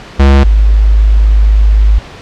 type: tone pair in turn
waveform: square / sine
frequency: 68.7 / 52.08 Hz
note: C#2 / G#1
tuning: -15 / +6 cents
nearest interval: perfect fourth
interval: 479 cents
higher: first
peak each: -3 dBFS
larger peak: neither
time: 0.19-0.44 / 0.44-1.99 s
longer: second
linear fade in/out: 10 ms
effects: pink hiss -30 dBFS RMS until 2.21 s + low-pass 4000 Hz 12 dB/octave